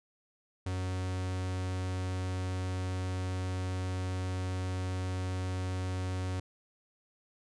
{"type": "tone", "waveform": "45% pulse", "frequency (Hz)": 92.5, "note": "F#2", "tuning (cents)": 0, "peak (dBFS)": -32, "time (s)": [0.66, 6.4], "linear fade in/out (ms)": 5, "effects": ["resampled to 22050 Hz"]}